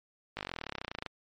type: slowing click train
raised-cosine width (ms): 0.3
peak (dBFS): -20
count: 26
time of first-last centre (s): 0.37-1.063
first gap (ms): 19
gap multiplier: 1.03
effects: MP3 48 kbps